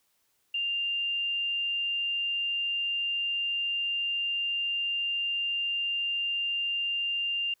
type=tone; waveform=sine; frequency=2794 Hz; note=F7; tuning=in tune; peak=-27 dBFS; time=0.54-7.54 s; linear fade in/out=5 ms; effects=white hiss -72 dBFS RMS until 7.6 s